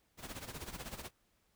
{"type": "noise with tremolo", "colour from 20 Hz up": "pink", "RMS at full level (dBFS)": -43, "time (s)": [0.17, 1.11], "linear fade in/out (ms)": 50, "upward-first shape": "sine", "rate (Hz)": 16, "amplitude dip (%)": 75, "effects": ["pink hiss -75 dBFS RMS until 1.55 s"]}